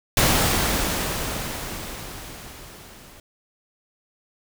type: noise with level ramp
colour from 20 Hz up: pink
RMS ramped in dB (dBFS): -17 to -47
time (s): 0.17-3.2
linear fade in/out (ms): 2
effects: none